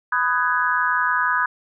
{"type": "chord", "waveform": "sine", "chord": "G# minor seventh", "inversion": "first", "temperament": "just", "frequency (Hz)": [996.7, 1245.9, 1495.1, 1661.2], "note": ["B5", "D#6", "F#6", "G#6"], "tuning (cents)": [16, 2, 18, 0], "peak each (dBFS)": -23, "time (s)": [0.12, 1.46], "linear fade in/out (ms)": 5, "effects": []}